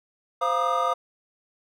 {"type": "tone cluster", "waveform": "triangle", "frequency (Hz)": [519, 696, 951, 1205, 1248], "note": ["C5", "F5", "A#5", "D6", "D#6"], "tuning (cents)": [-14, -6, 34, 44, 5], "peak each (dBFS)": [-27, -26, -29, -24, -26], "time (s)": [0.41, 0.94], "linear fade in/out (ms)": 10, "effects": []}